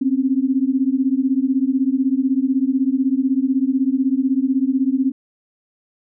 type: beating tone pair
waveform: sine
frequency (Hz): 257.2 / 273.2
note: C4 / C#4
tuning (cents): -30 / -25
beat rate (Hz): 16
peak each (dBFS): -18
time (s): 0.01-5.12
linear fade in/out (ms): 10
effects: none